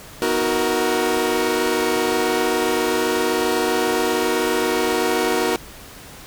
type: chord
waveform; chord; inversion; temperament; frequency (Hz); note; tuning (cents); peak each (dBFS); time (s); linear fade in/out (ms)
sawtooth; B major seventh; none; equal with one note detuned; 246.9 / 317.1 / 370 / 466.2; B3 / D#4 / F#4 / A#4; 0 / +33 / 0 / 0; -24 / -21 / -18 / -18; 0.22-5.56; 0
effects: pink hiss -40 dBFS RMS until 6.26 s